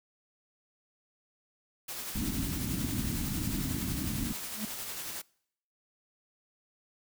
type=noise with tremolo; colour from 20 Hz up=white; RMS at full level=-38 dBFS; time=1.88-5.22 s; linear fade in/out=10 ms; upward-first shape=sine; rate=11 Hz; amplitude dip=30%
type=low-pass noise; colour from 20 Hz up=white; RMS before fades=-34 dBFS; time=2.15-4.33 s; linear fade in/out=5 ms; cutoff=300 Hz; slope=48 dB/octave
type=tone with exponential growth; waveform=triangle; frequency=213.7 Hz; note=G#3; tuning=50 cents sharp; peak=-28 dBFS; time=4.47-4.65 s; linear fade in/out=2 ms; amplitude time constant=37 ms
effects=noise-tail reverb RT60 0.7 s tail -25 dB re dry